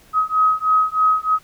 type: beating tone pair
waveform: sine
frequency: 1266 / 1269.2 Hz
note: D#6 / D#6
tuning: +30 / +34 cents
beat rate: 3.2 Hz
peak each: -17 dBFS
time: 0.13-1.39 s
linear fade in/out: 50 ms
effects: pink hiss -51 dBFS RMS until 1.43 s